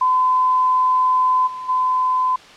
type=tone with level steps; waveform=sine; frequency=1018 Hz; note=C6; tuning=48 cents flat; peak=-13 / -27 / -15 dBFS; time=0.01-2.36 s; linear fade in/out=5 ms; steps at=1.46 / 1.68 s; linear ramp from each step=20 ms; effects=white hiss -42 dBFS RMS until 2.56 s + low-pass 4000 Hz 12 dB/octave